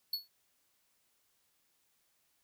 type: tone with exponential decay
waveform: square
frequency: 4400 Hz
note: C#8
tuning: 14 cents flat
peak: -30 dBFS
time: 0.13-0.28 s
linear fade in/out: 5 ms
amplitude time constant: 31 ms
effects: white hiss -75 dBFS RMS until 2.43 s